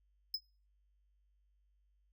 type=tone with exponential decay; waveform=square; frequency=5100 Hz; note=D#8; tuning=42 cents sharp; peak=-31 dBFS; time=0.34-0.41 s; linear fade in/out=5 ms; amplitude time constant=15 ms; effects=noise-tail reverb RT60 0.4 s tail -26 dB re dry + added 50 Hz sine -70 dBFS peak until 2.12 s